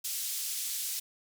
white band-pass noise, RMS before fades -35 dBFS, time 0.04-1 s, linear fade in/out 10 ms, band 3900 to 14000 Hz, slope 12 dB/octave, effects none

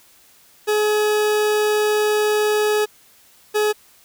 40% pulse tone pair in turn, 423 / 423 Hz, G#4 / G#4, +32 / +32 cents, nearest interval unison, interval 0 cents, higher neither, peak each -15 dBFS, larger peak neither, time 0.67-2.86 / 3.54-3.73 s, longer first, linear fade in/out 20 ms, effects white hiss -52 dBFS RMS until 4.04 s

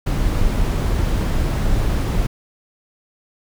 brown noise, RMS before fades -18 dBFS, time 0.06-2.27 s, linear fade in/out 10 ms, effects none

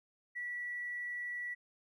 triangle tone with tanh clipping, 1948 Hz, B6, 24 cents flat, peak -37 dBFS, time 0.35-1.55 s, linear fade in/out 20 ms, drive 2 dB, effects none

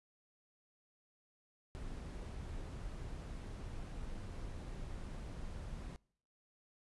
brown noise, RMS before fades -45 dBFS, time 1.75-5.96 s, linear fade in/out 0 ms, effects noise-tail reverb RT60 0.6 s tail -25 dB re dry + resampled to 24000 Hz

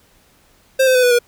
square tone with pitch steps, 528 / 515.6 / 503.6 / 491.8 / 480.3 Hz, C5 / C5 / B4 / B4 / B4, +16 / -26 / +34 / -7 / -48 cents, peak -11 dBFS, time 0.79-1.19 s, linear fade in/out 10 ms, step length 80 ms, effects pink hiss -54 dBFS RMS until 1.27 s

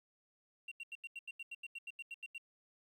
sine tone bursts, 2750 Hz, F7, 27 cents flat, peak -40 dBFS, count 15, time 0.68-2.381 s, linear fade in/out 5 ms, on 35 ms, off 84 ms, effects tanh soft clip ceiling -42 dBFS + 12-bit

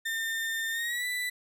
35% pulse tone with pitch glide, 1807 to 1982 Hz, A6 to B6, +46 to +6 cents, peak -28 dBFS, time 0.05-1.3 s, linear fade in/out 10 ms, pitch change +160 cents, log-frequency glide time 0.71-1.06 s, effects none

